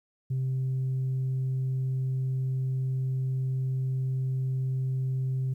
sine tone, 130.9 Hz, C3, 1 cent sharp, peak -24 dBFS, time 0.3-5.54 s, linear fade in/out 10 ms, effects tanh soft clip ceiling -24 dBFS + 11-bit

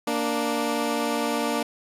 15% pulse tone pair together, 233.1 / 293.7 Hz, A#3 / D4, 0 / 0 cents, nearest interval major third, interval 400 cents, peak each -20 dBFS, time 0.07-1.63 s, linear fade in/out 5 ms, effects resampled to 32000 Hz

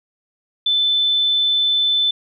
sine tone, 3520 Hz, A7, in tune, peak -14 dBFS, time 0.66-2.11 s, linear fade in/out 5 ms, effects none

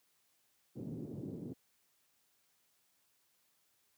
white band-pass noise, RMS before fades -44 dBFS, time 0.75-1.54 s, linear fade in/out 20 ms, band 110 to 330 Hz, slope 24 dB/octave, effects white hiss -75 dBFS RMS until 3.97 s + high-pass 60 Hz 12 dB/octave

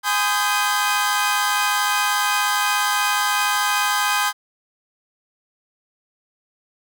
sawtooth chord, Ab major seventh, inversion none, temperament equal with one note detuned, 830.6 / 1019.7 / 1244.5 / 1568 Hz, Ab5 / C6 / Eb6 / G6, 0 / -45 / 0 / 0 cents, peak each -20 dBFS, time 0.03-4.33 s, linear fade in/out 50 ms, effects none

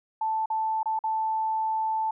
sine tone with dropouts, 880 Hz, A5, in tune, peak -24 dBFS, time 0.21-2.11 s, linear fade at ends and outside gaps 5 ms, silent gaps 0.459-0.501 / 0.831-0.857 / 0.991-1.038 s, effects none

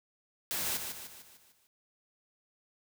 white noise with echo, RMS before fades -34 dBFS, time 0.51-0.77 s, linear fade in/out 0 ms, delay 150 ms, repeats 6, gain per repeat -6 dB, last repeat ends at 1.67 s, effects none

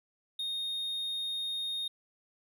triangle tone, 3700 Hz, A#7, 14 cents flat, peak -31 dBFS, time 0.39-1.88 s, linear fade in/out 5 ms, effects none

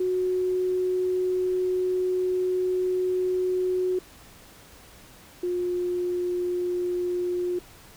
sine tone pair in turn, 367.4 / 356.5 Hz, F#4 / F4, -12 / +36 cents, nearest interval minor second, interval 52 cents, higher first, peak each -22 / -24 dBFS, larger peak first, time 0-3.99 / 5.43-7.59 s, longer first, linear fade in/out 5 ms, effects pink hiss -50 dBFS RMS until 7.96 s

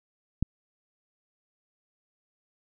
click, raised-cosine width 5 ms, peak -12 dBFS, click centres 0.426 s, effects none

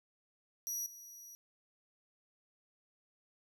sawtooth tone with level steps, 5800 Hz, F#8, 35 cents flat, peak -34 / -48 dBFS, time 0.67-1.35 s, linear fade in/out 0 ms, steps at 0.86 s, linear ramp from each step 2 ms, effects none

